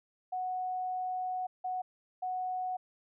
sine tone bursts at uneven times, 738 Hz, F#5, 5 cents flat, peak -32 dBFS, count 3, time 0.32-1.47 / 1.64-1.82 / 2.22-2.77 s, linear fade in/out 10 ms, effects none

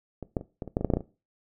clicks, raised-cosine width 2 ms, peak -22 / -13 / -26 / -19 / -25 / -11 / -17 / -11 / -11 / -8 / -13 / -25 dBFS, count 12, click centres 0.227 / 0.368 / 0.411 / 0.622 / 0.677 / 0.769 / 0.81 / 0.847 / 0.902 / 0.937 / 0.97 / 1.007 s, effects noise-tail reverb RT60 0.3 s tail -18 dB re dry

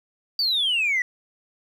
sine exponential sweep, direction down, 4699 to 1926 Hz, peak -18 dBFS, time 0.39-1.02 s, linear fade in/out 2 ms, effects tanh soft clip ceiling -17 dBFS + 9-bit

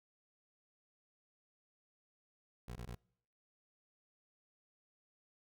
20% pulse tone bursts, 59.6 Hz, A#1, 39 cents sharp, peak -39 dBFS, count 3, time 2.68-2.95 s, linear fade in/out 5 ms, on 76 ms, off 21 ms, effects noise-tail reverb RT60 0.7 s tail -26 dB re dry

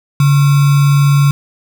sine tone with sample-and-hold, 142.1 Hz, C#3, 43 cents sharp, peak -6 dBFS, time 0.2-1.31 s, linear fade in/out 2 ms, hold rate 1225 Hz, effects none

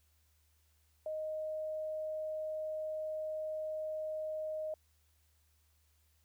sine tone, 622.3 Hz, D#5, in tune, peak -36 dBFS, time 1.06-4.74 s, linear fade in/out 2 ms, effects added 76 Hz sine -70 dBFS peak until 6.24 s + white hiss -75 dBFS RMS until 6.24 s

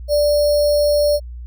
sine tone with sample-and-hold, 587.3 Hz, D5, in tune, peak -12 dBFS, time 0.08-1.2 s, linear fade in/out 50 ms, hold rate 4900 Hz, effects added 60 Hz sine -29 dBFS peak until 1.46 s

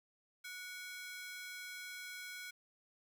sawtooth ring-modulated tone, 1853 Hz, A#6, 11 cents flat, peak -39 dBFS, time 0.44-2.51 s, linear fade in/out 10 ms, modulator 386 Hz, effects 12-bit

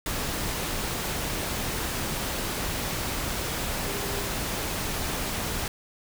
sine tone in noise, 402 Hz, G4, 44 cents sharp, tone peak -37 dBFS, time 3.85-4.27 s, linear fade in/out 2 ms, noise pink, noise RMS -30 dBFS, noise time 0.06-5.68 s, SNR -10 dB, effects none

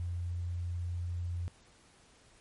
sine tone, 87.31 Hz, F2, in tune, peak -33 dBFS, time 0-1.48 s, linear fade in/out 0 ms, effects pink hiss -62 dBFS RMS until 2.4 s + MP3 48 kbps

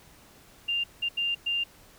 sine tone bursts at uneven times, 2794 Hz, F7, in tune, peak -25 dBFS, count 4, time 0.68-0.84 / 1.02-1.09 / 1.17-1.35 / 1.46-1.64 s, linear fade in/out 10 ms, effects pink hiss -55 dBFS RMS until 1.98 s

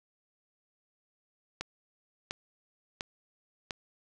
click train, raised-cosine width 0.2 ms, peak -17 dBFS, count 4, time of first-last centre 1.61-3.708 s, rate 1.43 Hz, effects none

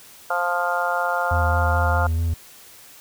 harmonic tone, 175.5 Hz, F3, 9 cents sharp, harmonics 3 / 4 / 5 / 6 / 7 / 8, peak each -28 / -25 / -27 / -31 / -29 / -25 dBFS, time 0.3-2.07 s, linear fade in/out 5 ms
triangle tone with vibrato, 82.41 Hz, E2, in tune, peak -17 dBFS, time 1.31-2.34 s, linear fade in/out 5 ms, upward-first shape square, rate 4.6 Hz, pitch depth 24 cents each way
effects white hiss -46 dBFS RMS until 3 s

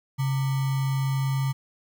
sine tone with sample-and-hold, 135.3 Hz, C#3, 42 cents flat, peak -22 dBFS, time 0.18-1.53 s, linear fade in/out 20 ms, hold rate 1050 Hz, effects none

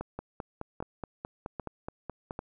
two click trains, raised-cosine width 1 ms, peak -22 / -21 dBFS, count 11 / 4, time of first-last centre 0.19-2.309 / 0.01-2.391 s, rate 4.72 / 1.26 Hz, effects none

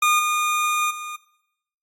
25% pulse tone with level steps, 1219 Hz, D#6, 36 cents flat, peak -12 / -16 / -27 dBFS, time 0.02-1.16 s, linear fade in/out 5 ms, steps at 0.19 / 0.9 s, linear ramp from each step 5 ms, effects noise-tail reverb RT60 0.8 s tail -17 dB re dry + AAC 48 kbps

